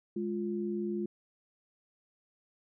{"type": "tone pair together", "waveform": "sine", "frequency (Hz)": [207.7, 349.6], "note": ["G#3", "F4"], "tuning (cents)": [0, 2], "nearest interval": "major sixth", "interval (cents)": 902, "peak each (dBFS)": [-34, -34], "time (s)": [0.16, 1.06], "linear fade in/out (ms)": 5, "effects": []}